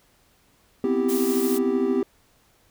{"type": "chord", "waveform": "triangle", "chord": "C major seventh", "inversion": "third", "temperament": "equal with one note detuned", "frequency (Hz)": [248.5, 261.6, 329.6, 392], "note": ["B3", "C4", "E4", "G4"], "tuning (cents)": [11, 0, 0, 0], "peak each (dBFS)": [-24, -24, -27, -21], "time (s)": [0.84, 2.03], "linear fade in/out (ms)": 2}
{"type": "noise", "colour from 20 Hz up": "blue", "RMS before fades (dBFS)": -32, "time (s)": [1.08, 1.59], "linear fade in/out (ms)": 20}
{"effects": ["pink hiss -61 dBFS RMS until 2.7 s"]}